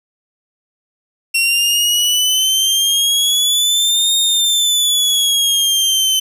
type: exponential two-way sweep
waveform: sawtooth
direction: up then down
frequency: 2723 to 3690 to 3054 Hz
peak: -9 dBFS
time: 1.34-6.2 s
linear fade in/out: 10 ms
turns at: 4.16 s
effects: resampled to 32000 Hz + 8-bit